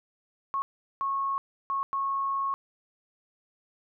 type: tone bursts at uneven times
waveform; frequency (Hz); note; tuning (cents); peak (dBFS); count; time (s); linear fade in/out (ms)
sine; 1096; C#6; -20; -26; 4; 0.54-0.62 / 1.01-1.38 / 1.7-1.83 / 1.93-2.54; 0
effects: none